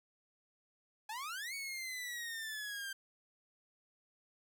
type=exponential two-way sweep; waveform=sawtooth; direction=up then down; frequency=830.6 to 2243 to 1570 Hz; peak=-37 dBFS; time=1.09-2.93 s; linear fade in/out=5 ms; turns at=1.54 s; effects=none